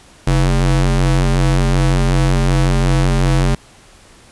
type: ring-modulated tone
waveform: 45% pulse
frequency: 90.5 Hz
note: F#2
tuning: 38 cents flat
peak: -8 dBFS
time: 0.27-3.55 s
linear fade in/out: 5 ms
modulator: 46.6 Hz
effects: pink hiss -45 dBFS RMS until 4.31 s + resampled to 24000 Hz